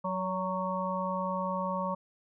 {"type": "harmonic tone with a mistuned harmonic", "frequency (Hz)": 185, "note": "F#3", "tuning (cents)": 0, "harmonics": [1, 3, 5, 6], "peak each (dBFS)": [-35, -35, -35, -35], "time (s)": [0.04, 1.95], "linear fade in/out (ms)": 10, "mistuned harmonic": 3, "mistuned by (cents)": 30, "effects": []}